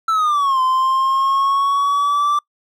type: exponential two-way sweep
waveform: triangle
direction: down then up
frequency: 1339 to 1031 to 1174 Hz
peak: -12 dBFS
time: 0.08-2.39 s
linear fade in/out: 5 ms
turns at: 0.61 s
effects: noise-tail reverb RT60 0.1 s tail -25 dB re dry